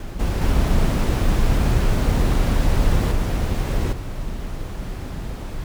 brown noise with level steps, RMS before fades -30 / -20 / -17 / -20 / -28 dBFS, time 0-5.64 s, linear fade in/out 2 ms, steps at 0.19 / 0.41 / 3.11 / 3.92 s, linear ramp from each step 10 ms, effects none

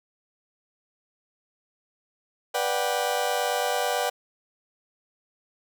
35% pulse chord, G major seventh, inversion first, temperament just, 490 / 588 / 735 / 784 Hz, B4 / D5 / F#5 / G5, -14 / +2 / -12 / 0 cents, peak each -28 dBFS, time 2.54-4.1 s, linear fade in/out 10 ms, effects none

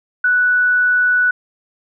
sine tone, 1480 Hz, F#6, in tune, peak -11 dBFS, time 0.24-1.31 s, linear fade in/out 5 ms, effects none

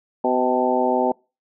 harmonic tone with a mistuned harmonic, 126.2 Hz, B2, 38 cents sharp, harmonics 2 / 3 / 4 / 5 / 6 / 7, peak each -24 / -24 / -24 / -24 / -24 / -24 dBFS, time 0.24-1.12 s, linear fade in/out 5 ms, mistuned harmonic 6, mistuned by +53 cents, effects noise-tail reverb RT60 0.3 s tail -26 dB re dry

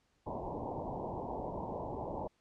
white low-pass noise, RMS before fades -40 dBFS, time 0.26-2.28 s, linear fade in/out 10 ms, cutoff 980 Hz, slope 96 dB/octave, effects pink hiss -75 dBFS RMS until 2.4 s + low-pass 7000 Hz 12 dB/octave

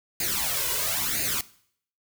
white noise with flanger, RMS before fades -27 dBFS, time 0.2-1.41 s, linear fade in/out 2 ms, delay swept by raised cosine 0.44 to 2.04 ms, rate 0.99 Hz, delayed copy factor +0.75, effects noise-tail reverb RT60 0.6 s tail -19 dB re dry

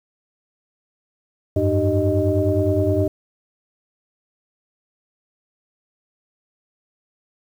sine tone cluster, 91.3 / 101 / 303.5 / 386.5 / 618 Hz, F#2 / G#2 / D#4 / G4 / D#5, -23 / -48 / -43 / -24 / -12 cents, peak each -22 dBFS, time 1.56-3.08 s, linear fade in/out 5 ms, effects tanh soft clip ceiling -6 dBFS + 8-bit

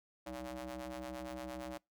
sawtooth ring-modulated tone, 128.1 Hz, C3, 36 cents flat, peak -35 dBFS, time 0.26-1.78 s, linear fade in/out 10 ms, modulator 444 Hz, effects noise-tail reverb RT60 0.2 s tail -25 dB re dry

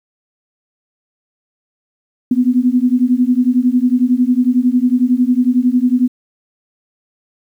sine beating tone pair, 243.9 / 254.9 Hz, B3 / C4, -21 / -45 cents, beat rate 11 Hz, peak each -13 dBFS, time 2.31-6.08 s, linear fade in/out 5 ms, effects 8-bit

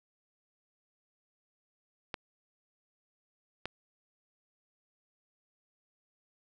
clicks, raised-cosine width 0.3 ms, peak -19 dBFS, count 2, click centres 2.142 / 3.656 s, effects none

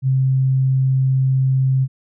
sine tone, 132.2 Hz, C3, 18 cents sharp, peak -13 dBFS, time 0.02-1.88 s, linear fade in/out 50 ms, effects none

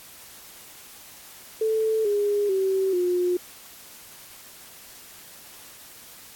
sine tone with pitch steps, 440 / 410.5 / 383 / 357.4 Hz, A4 / G#4 / G4 / F4, 0 / -20 / -40 / +40 cents, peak -20 dBFS, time 1.61-3.37 s, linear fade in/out 5 ms, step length 440 ms, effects white hiss -46 dBFS RMS until 6.35 s + AAC 64 kbps

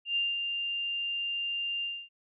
sine tone with ADSR envelope, 2794 Hz, F7, in tune, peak -25 dBFS, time 0.05-2.09 s, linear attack 110 ms, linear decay 200 ms, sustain -5 dB, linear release 260 ms, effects none

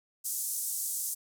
white band-pass noise, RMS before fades -34 dBFS, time 0.24-1.15 s, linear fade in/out 20 ms, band 6700 to 13000 Hz, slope 24 dB/octave, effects none

